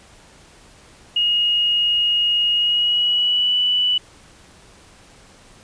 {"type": "tone with pitch glide", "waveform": "sine", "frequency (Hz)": [2871, 2967], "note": ["F7", "F#7"], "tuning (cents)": [47, 4], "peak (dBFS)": -15, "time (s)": [1.16, 3.98], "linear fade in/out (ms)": 5, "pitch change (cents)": 57, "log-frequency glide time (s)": [2.54, 3.57], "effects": ["pink hiss -48 dBFS RMS until 5.63 s", "resampled to 22050 Hz"]}